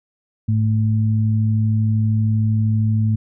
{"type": "tone pair together", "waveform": "sine", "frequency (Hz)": [107.18, 220], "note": ["A2", "A3"], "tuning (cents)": [-45, 0], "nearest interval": "octave", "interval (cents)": 1245, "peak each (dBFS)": [-15, -22], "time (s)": [0.48, 3.16], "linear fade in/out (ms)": 10, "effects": []}